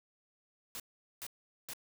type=noise bursts; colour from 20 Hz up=white; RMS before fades=-43 dBFS; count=3; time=0.75-1.734 s; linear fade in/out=0 ms; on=48 ms; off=420 ms; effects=none